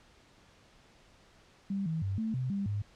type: tone with pitch steps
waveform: sine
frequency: 196.8 / 160.8 / 97.4 / 221.4 / 128.2 / 198.8 / 102.7 Hz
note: G3 / E3 / G2 / A3 / C3 / G3 / G#2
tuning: +7 / -43 / -11 / +11 / -35 / +25 / -19 cents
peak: -30 dBFS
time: 1.7-2.82 s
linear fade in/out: 5 ms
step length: 160 ms
effects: pink hiss -61 dBFS RMS until 2.95 s + low-pass 6000 Hz 12 dB/octave